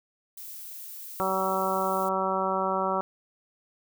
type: noise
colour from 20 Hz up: violet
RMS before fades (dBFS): -41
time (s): 0.37-2.09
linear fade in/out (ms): 5
type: harmonic tone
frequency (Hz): 190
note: F#3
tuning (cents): +46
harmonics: 1 / 2 / 3 / 4 / 5 / 6 / 7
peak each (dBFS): -35 / -33 / -31 / -32 / -31 / -32 / -32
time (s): 1.2-3.01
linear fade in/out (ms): 0
effects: none